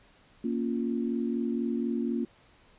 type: chord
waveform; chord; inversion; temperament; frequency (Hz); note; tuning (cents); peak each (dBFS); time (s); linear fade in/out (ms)
sine; Bb minor; none; equal; 233.1 / 277.2 / 349.2; Bb3 / Db4 / F4; 0 / 0 / 0; -29 / -33 / -34; 0.44-2.25; 5
effects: pink hiss -60 dBFS RMS until 2.78 s + resampled to 8000 Hz